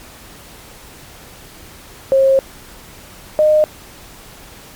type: tone pair in turn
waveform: sine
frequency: 537 / 612.3 Hz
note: C5 / D#5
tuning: +45 / -28 cents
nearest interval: major second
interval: 227 cents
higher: second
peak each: -8 dBFS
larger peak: neither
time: 2.12-2.39 / 3.39-3.64 s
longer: first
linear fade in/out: 0 ms
effects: pink hiss -39 dBFS RMS until 4.75 s + MP3 96 kbps